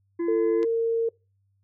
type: harmonic tone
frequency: 340 Hz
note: F4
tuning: 46 cents flat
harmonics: 1 / 3 / 5 / 6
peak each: -24 / -43 / -50 / -49 dBFS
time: 0.19-0.65 s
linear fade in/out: 10 ms
type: tone with pitch glide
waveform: sine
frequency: 446.3 to 457.8 Hz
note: A4 to A#4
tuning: +25 to -31 cents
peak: -21 dBFS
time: 0.28-1.09 s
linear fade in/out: 5 ms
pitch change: +44 cents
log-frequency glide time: 0.57-0.64 s
type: click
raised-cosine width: 0.2 ms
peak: -24 dBFS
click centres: 0.63 s
effects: noise-tail reverb RT60 0.3 s tail -26 dB re dry + added 98 Hz sine -65 dBFS peak until 1.63 s